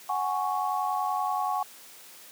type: chord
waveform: sine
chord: F# suspended second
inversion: none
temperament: equal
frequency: 740 / 830.6 / 1108.7 Hz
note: F#5 / G#5 / C#6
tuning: 0 / 0 / 0 cents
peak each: -30 dBFS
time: 0.09-1.63 s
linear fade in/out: 5 ms
effects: white hiss -49 dBFS RMS until 2.31 s + high-pass 200 Hz 12 dB/octave